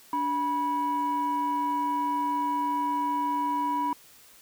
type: tone pair together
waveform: sine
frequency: 290 / 975.4 Hz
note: D4 / B5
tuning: -22 / -22 cents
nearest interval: octave + major sixth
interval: 2100 cents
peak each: -30 / -24 dBFS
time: 0.13-3.93 s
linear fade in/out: 2 ms
effects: tanh soft clip ceiling -21 dBFS + white hiss -54 dBFS RMS until 4.41 s